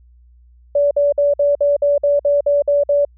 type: tone bursts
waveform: sine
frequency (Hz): 575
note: D5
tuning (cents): -37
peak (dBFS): -11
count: 11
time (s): 0.75-3.05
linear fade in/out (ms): 5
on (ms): 160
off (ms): 54
effects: added 60 Hz sine -45 dBFS peak until 3.17 s